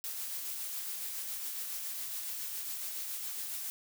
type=noise with tremolo; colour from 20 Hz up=blue; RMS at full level=-38 dBFS; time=0.04-3.7 s; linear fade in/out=0 ms; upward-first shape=sine; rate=7.2 Hz; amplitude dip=25%; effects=none